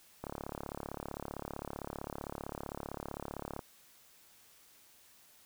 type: click train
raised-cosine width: 1 ms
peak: -25 dBFS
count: 120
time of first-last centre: 0.24-3.592 s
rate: 35.5 Hz
effects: white hiss -62 dBFS RMS until 5.45 s